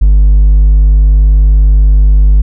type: tone with hard clipping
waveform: sine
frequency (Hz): 50.2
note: G1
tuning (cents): +42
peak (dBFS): -3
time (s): 0.01-2.42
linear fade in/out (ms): 10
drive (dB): 2
effects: none